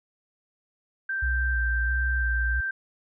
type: tone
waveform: sine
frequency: 1568 Hz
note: G6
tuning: in tune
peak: -26 dBFS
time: 1.09-2.71 s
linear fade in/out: 5 ms
type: tone with vibrato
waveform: sine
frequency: 61.74 Hz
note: B1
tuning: in tune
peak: -24 dBFS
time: 1.22-2.61 s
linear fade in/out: 10 ms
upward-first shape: square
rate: 1.5 Hz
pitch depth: 47 cents each way
effects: none